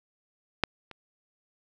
clicks, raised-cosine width 0.3 ms, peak -6 / -27 dBFS, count 2, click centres 0.637 / 0.913 s, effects none

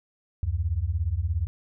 sine beating tone pair, 73.42 / 90.42 Hz, D2 / F#2, 0 / -39 cents, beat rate 17 Hz, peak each -27 / -26 dBFS, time 0.43-1.47 s, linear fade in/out 0 ms, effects none

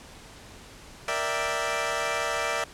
15% pulse chord, E half-diminished seventh, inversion second, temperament equal, 466.2 / 587.3 / 659.3 / 784 Hz, Bb4 / D5 / E5 / G5, 0 / 0 / 0 / 0 cents, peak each -27 / -24 / -24 / -29 dBFS, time 1.08-2.64 s, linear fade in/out 2 ms, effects pink hiss -47 dBFS RMS until 2.73 s + low-pass 9000 Hz 12 dB/octave

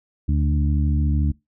harmonic tone with a mistuned harmonic, 73.42 Hz, D2, in tune, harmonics 1 / 2 / 3 / 4, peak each -18 / -24 / -28 / -30 dBFS, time 0.28-1.32 s, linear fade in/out 10 ms, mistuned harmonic 1, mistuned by +48 cents, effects noise-tail reverb RT60 0.2 s tail -23 dB re dry

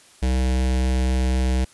square tone with notch filter, 64 Hz, C2, 38 cents flat, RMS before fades -20 dBFS, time 0.22-1.65 s, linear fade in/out 10 ms, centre 1200 Hz, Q 1.8, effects white hiss -51 dBFS RMS until 1.73 s + resampled to 24000 Hz

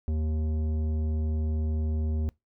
triangle tone with tanh clipping, 77.78 Hz, D#2, in tune, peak -27 dBFS, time 0.08-2.29 s, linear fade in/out 0 ms, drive 16 dB, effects noise-tail reverb RT60 0.2 s tail -24 dB re dry

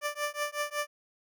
15% pulse tone with tremolo, 589 Hz, D5, 5 cents sharp, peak -21 dBFS, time 0.01-0.87 s, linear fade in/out 50 ms, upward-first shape triangle, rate 5.4 Hz, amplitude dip 100%, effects none

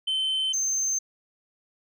sine tone pair in turn, 3077 / 6280 Hz, G7 / G8, -33 / +2 cents, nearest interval octave, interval 1235 cents, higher second, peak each -21 dBFS, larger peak neither, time 0.07-0.53 / 0.53-0.99 s, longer neither, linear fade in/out 10 ms, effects tanh soft clip ceiling -22 dBFS

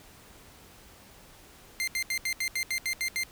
sawtooth tone bursts, 2092 Hz, C7, 1 cent flat, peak -24 dBFS, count 10, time 1.8-3.234 s, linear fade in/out 0 ms, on 75 ms, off 76 ms, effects pink hiss -53 dBFS RMS until 3.31 s

